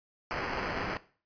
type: noise with sample-and-hold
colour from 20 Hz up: white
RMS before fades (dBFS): -34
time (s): 0.31-0.97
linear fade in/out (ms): 0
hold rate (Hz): 3675
effects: noise-tail reverb RT60 0.4 s tail -17 dB re dry + resampled to 11025 Hz